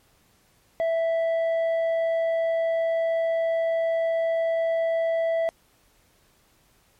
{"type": "tone with tanh clipping", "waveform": "sine", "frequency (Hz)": 659.3, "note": "E5", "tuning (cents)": 0, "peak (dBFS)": -22, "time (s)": [0.8, 5.49], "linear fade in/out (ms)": 0, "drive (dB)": 5, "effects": ["pink hiss -62 dBFS RMS until 6.99 s", "MP3 64 kbps"]}